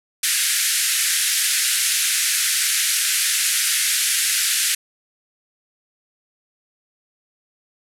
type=band-pass noise; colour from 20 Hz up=white; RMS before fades=-20 dBFS; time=0.23-4.75 s; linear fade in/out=5 ms; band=1500 to 12000 Hz; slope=48 dB/octave; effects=none